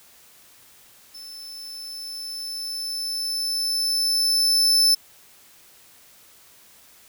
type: tone with level ramp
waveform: 40% pulse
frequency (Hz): 5274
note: E8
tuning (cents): 0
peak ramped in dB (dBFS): -37 to -13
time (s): 1.14-4.95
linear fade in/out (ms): 10
effects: white hiss -52 dBFS RMS until 7.08 s